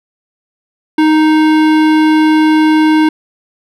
sine tone with hard clipping, 311.1 Hz, D#4, in tune, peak -8 dBFS, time 0.98-3.09 s, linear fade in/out 5 ms, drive 17 dB, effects none

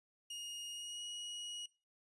sawtooth tone with pitch glide, 2863 to 2900 Hz, F7 to F#7, +42 to -35 cents, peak -40 dBFS, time 0.3-1.66 s, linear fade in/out 5 ms, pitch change +23 cents, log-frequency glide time 0.71-1.02 s, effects noise-tail reverb RT60 0.3 s tail -21 dB re dry + resampled to 24000 Hz

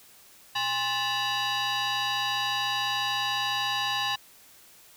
sine tone with frequency modulation, 1054 Hz, C6, 12 cents sharp, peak -23 dBFS, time 0.55-4.16 s, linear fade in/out 10 ms, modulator 934 Hz, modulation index 3.7, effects tanh soft clip ceiling -24 dBFS + white hiss -54 dBFS RMS until 4.96 s

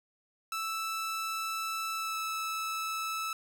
sawtooth tone with pitch glide, 1318.5 to 1309.4 Hz, E6 to E6, 0 to -12 cents, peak -29 dBFS, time 0.52-3.33 s, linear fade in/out 2 ms, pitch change -12 cents, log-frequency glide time 1.95-2.18 s, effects none

